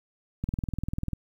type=click train; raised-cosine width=5 ms; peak=-17 dBFS; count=15; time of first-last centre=0.44-1.133 s; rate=20.2 Hz; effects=9-bit